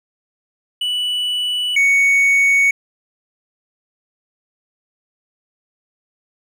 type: tone pair in turn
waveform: triangle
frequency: 2960 / 2227 Hz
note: F#7 / C#7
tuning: 0 / +7 cents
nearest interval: perfect fourth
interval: 493 cents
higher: first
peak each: -16 / -9 dBFS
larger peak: second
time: 0.81-1.76 / 1.76-2.71 s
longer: neither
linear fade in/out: 5 ms
effects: none